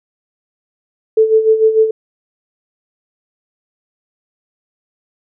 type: tone with tremolo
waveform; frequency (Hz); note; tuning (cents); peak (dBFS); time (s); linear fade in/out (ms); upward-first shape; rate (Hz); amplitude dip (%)
sine; 440; A4; 0; -5; 1.17-1.91; 5; sine; 6.7; 70
effects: none